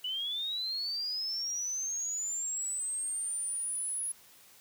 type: linear sweep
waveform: sine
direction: up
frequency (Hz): 2938 to 10548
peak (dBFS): -32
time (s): 0.04-4.12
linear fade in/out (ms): 5
effects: white hiss -58 dBFS RMS until 4.6 s